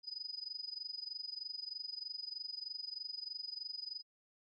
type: tone with amplitude modulation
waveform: sine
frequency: 4978 Hz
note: D#8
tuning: in tune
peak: -38 dBFS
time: 0.03-4.03 s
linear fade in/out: 50 ms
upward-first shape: sine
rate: 23.2 Hz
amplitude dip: 90%
effects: none